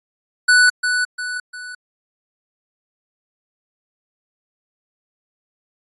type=tone with echo; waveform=square; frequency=1485 Hz; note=F#6; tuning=6 cents sharp; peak=-10 dBFS; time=0.48-0.7 s; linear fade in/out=10 ms; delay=350 ms; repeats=3; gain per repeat=-7 dB; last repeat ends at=1.75 s; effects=AAC 32 kbps